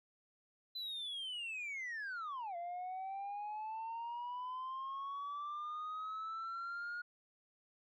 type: linear two-way sweep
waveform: sine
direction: down then up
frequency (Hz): 4046 to 683 to 1438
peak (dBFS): -38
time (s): 0.75-7.02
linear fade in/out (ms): 10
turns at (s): 2.56
effects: tanh soft clip ceiling -39 dBFS